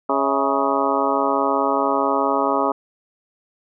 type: harmonic tone with a mistuned harmonic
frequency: 138.59 Hz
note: C#3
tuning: in tune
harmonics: 2 / 3 / 4 / 5 / 6 / 7 / 8 / 9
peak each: -25 / -25 / -25 / -25 / -25 / -25 / -25 / -25 dBFS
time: 0.09-2.72 s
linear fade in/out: 5 ms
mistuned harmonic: 5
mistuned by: -87 cents
effects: none